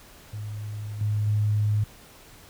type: tone with level steps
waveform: sine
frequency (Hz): 105.3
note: G#2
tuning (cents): +24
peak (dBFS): -31 / -22 / -20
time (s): 0.33-1.84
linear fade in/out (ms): 5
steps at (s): 1.01 / 1.27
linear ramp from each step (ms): 2
effects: pink hiss -50 dBFS RMS until 2.49 s